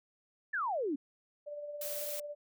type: exponential sweep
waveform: sine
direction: down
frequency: 1815 to 261.6 Hz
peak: -31 dBFS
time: 0.53-0.96 s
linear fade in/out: 10 ms
type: tone with tremolo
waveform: sine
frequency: 587.3 Hz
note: D5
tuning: in tune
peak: -38 dBFS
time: 1.46-2.35 s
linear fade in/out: 20 ms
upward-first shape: sine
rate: 18 Hz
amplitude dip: 40%
type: noise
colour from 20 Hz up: blue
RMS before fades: -40 dBFS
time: 1.81-2.2 s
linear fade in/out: 5 ms
effects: none